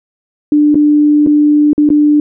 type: tone with dropouts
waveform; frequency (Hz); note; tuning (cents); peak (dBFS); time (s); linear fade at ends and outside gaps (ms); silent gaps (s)
sine; 296.8; D4; +18; -5; 0.52-2.2; 2; 0.745-0.754 / 1.264-1.271 / 1.732-1.779 / 1.891-1.902
effects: none